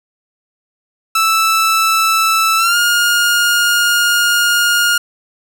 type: tone with pitch glide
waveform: sawtooth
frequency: 1318.5 to 1421.3 Hz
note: E6 to F6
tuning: 0 to +30 cents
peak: -7 dBFS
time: 1.15-4.98 s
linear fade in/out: 5 ms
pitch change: +130 cents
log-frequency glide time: 2.57-2.77 s
effects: none